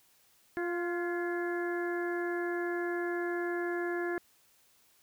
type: harmonic tone with a mistuned harmonic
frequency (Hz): 349.2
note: F4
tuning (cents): 0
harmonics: 1 / 2 / 3 / 4 / 5 / 6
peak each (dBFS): -32 / -41 / -46 / -44 / -39 / -51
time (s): 0.57-4.18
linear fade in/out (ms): 0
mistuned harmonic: 5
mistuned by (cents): -36
effects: white hiss -66 dBFS RMS until 5.02 s